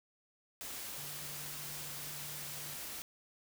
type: tone in noise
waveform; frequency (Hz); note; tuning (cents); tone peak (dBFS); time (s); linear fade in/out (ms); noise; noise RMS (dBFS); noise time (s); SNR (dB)
sine; 146.83; D3; 0; -53; 0.98-2.75; 0; white; -44; 0.61-3.02; -12
effects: none